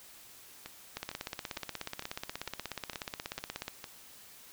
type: two click trains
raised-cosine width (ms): 0.2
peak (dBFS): -19 / -24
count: 46 / 8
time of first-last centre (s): 0.97-3.681 / 0.66-3.842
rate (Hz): 16.6 / 2.2
effects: white hiss -54 dBFS RMS until 4.52 s